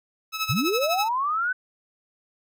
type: tone with tremolo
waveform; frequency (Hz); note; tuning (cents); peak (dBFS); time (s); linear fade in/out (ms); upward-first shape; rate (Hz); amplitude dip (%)
15% pulse; 1296; E6; -30; -16; 0.32-1.09; 50; sine; 12; 75
type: linear sweep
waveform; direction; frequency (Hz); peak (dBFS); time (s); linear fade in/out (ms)
sine; up; 95.6 to 1530; -22; 0.49-1.53; 10
effects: none